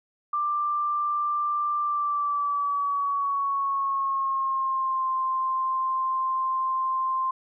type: tone with pitch glide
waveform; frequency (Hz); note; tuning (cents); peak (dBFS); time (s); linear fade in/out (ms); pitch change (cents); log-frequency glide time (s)
sine; 1183 to 1047.9; D6 to C6; +12 to +2; -23; 0.33-7.31; 5; -210; 1.8-5.1
effects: none